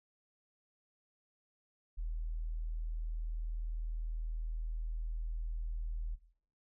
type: tone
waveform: sine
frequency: 40.12 Hz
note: E1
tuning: 46 cents flat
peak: -35 dBFS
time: 1.97-6.16 s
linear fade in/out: 20 ms
effects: noise-tail reverb RT60 0.6 s tail -17 dB re dry